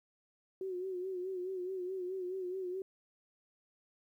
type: tone with vibrato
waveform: sine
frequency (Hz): 370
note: F#4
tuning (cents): 0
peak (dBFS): -36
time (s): 0.61-2.82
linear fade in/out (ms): 2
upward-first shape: sine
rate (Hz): 4.7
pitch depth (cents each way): 63
effects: 12-bit